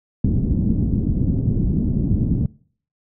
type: low-pass noise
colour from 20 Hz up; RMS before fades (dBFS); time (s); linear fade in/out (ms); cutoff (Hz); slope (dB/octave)
white; -19; 0.24-2.46; 2; 230; 24
effects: noise-tail reverb RT60 0.5 s tail -22 dB re dry